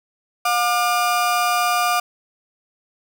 35% pulse tone pair together, 716 / 1200 Hz, F5 / D6, +43 / +37 cents, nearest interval major sixth, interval 894 cents, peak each -18 dBFS, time 0.45-2 s, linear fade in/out 5 ms, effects none

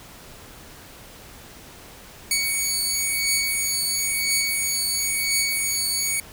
10% pulse beating tone pair, 2237 / 2237.98 Hz, C#7 / C#7, +15 / +16 cents, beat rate 0.98 Hz, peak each -17 / -14 dBFS, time 2.31-6.2 s, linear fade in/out 2 ms, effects pink hiss -44 dBFS RMS until 6.32 s

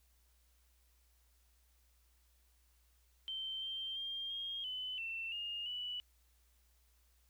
sine tone with pitch steps, 3114 / 3145 / 3200 / 3241 / 3020 / 2687 / 2836 / 2957 Hz, G7 / G7 / G7 / G#7 / F#7 / E7 / F7 / F#7, -12 / +5 / +35 / -43 / +35 / +33 / +26 / -2 cents, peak -39 dBFS, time 3.28-6 s, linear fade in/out 0 ms, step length 340 ms, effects added 60 Hz sine -69 dBFS peak until 7.29 s + white hiss -75 dBFS RMS until 7.29 s

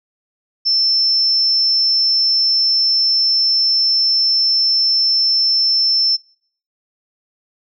sine tone, 5330 Hz, E8, 18 cents sharp, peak -12 dBFS, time 0.65-6.17 s, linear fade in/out 20 ms, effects noise-tail reverb RT60 0.6 s tail -25 dB re dry

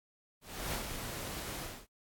pink noise with ADSR envelope, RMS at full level -36 dBFS, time 0.41-1.87 s, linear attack 330 ms, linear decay 74 ms, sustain -5 dB, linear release 250 ms, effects AAC 64 kbps

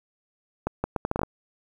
accelerating click train, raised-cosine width 1 ms, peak -11 dBFS, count 9, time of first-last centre 0.67-1.233 s, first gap 170 ms, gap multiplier 0.72, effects 8-bit

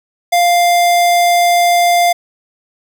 square tone, 698.5 Hz, F5, in tune, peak -9 dBFS, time 0.32-2.13 s, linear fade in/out 10 ms, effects none

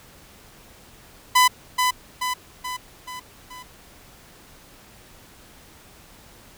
sawtooth tone with echo, 1003 Hz, B5, 26 cents sharp, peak -9 dBFS, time 1.35-1.48 s, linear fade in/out 10 ms, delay 430 ms, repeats 5, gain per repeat -5 dB, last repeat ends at 3.63 s, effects pink hiss -49 dBFS RMS until 6.57 s

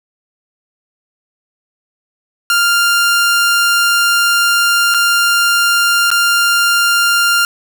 sawtooth tone with dropouts, 1396.9 Hz, F6, in tune, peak -6 dBFS, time 2.5-7.45 s, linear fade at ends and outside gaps 1 ms, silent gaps 4.941-4.945 / 6.104-6.114 s, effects none

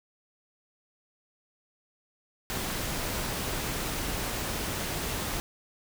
pink noise with amplitude modulation, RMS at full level -31 dBFS, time 2.5-5.4 s, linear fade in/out 0 ms, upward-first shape sine, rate 277 Hz, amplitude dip 30%, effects none

